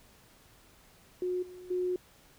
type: tone with level steps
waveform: sine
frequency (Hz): 362.7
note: F#4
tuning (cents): -34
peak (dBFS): -29 / -45 / -28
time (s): 1.22-1.96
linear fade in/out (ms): 2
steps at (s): 1.42 / 1.7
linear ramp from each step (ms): 10
effects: pink hiss -60 dBFS RMS until 2.38 s